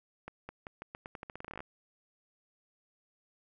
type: accelerating click train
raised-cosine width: 0.5 ms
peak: -27 dBFS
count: 19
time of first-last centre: 0.28-1.605 s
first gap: 210 ms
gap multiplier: 0.85
effects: none